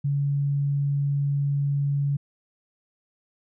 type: tone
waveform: sine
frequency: 141.6 Hz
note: C#3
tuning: 37 cents sharp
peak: -21 dBFS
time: 0.04-2.17 s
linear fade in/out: 10 ms
effects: none